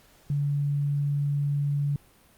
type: tone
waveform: sine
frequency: 143.4 Hz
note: D3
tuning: 41 cents flat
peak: -23 dBFS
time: 0.3-1.96 s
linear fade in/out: 2 ms
effects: pink hiss -58 dBFS RMS until 2.37 s + Opus 48 kbps